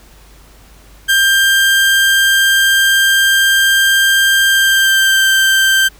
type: tone with pitch glide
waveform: 30% pulse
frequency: 1587 to 1567 Hz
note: G6 to G6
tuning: +21 to -1 cents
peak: -6 dBFS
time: 1.08-5.89 s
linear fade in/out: 20 ms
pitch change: -22 cents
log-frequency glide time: 4.45-5.27 s
effects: added 50 Hz sine -41 dBFS peak until 5.99 s + pink hiss -45 dBFS RMS until 5.99 s